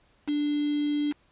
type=tone with quantisation; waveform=sine; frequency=293.9 Hz; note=D4; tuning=1 cent sharp; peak=-24 dBFS; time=0.27-1.13 s; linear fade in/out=20 ms; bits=6; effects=pink hiss -64 dBFS RMS until 1.31 s + resampled to 8000 Hz